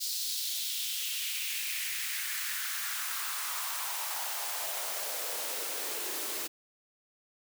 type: noise with high-pass filter sweep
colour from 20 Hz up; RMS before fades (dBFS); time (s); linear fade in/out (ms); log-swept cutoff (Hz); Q
white; -35; 0-6.48; 20; 4600 to 320; 2.6
effects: none